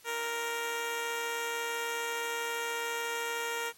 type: tone with amplitude modulation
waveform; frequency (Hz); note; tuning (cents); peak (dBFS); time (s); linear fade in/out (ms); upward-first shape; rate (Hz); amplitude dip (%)
10% pulse; 466.2; A#4; 0; -22; 0.04-3.73; 50; sine; 144; 35
effects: white hiss -58 dBFS RMS until 3.77 s + MP3 64 kbps